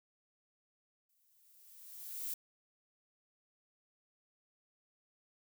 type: noise with exponential growth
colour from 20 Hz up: violet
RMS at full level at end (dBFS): -38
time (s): 1.09-2.34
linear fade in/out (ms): 5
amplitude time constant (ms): 270
effects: none